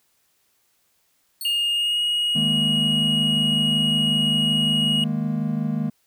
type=tone with exponential decay; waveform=5% pulse; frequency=4391 Hz; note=C#8; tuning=17 cents flat; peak=-21 dBFS; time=1.41-1.84 s; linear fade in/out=1 ms; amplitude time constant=92 ms
type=tone with pitch glide; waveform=triangle; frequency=2839 to 2887 Hz; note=F7 to F#7; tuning=+28 to -43 cents; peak=-18 dBFS; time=1.45-5.04 s; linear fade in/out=2 ms; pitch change=+29 cents; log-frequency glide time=1.74-2.01 s
type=chord; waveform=triangle; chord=D# suspended fourth; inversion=none; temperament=equal; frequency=155.56 / 207.7 / 233.1 Hz; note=D#3 / G#3 / A#3; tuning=0 / 0 / 0 cents; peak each=-24 dBFS; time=2.35-5.9 s; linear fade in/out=10 ms
effects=white hiss -66 dBFS RMS until 6.06 s